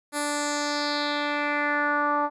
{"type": "tone with low-pass filter sweep", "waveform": "10% pulse", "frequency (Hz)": 292.7, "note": "D4", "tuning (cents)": -6, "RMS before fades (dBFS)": -26, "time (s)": [0.12, 2.3], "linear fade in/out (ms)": 50, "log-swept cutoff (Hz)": [11000, 980], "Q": 3.1, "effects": []}